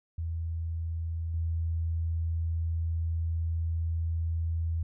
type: tone with level steps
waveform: sine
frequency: 82.41 Hz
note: E2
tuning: in tune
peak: -30 / -27 dBFS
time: 0.18-4.83 s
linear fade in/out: 5 ms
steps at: 1.34 s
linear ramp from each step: 2 ms
effects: none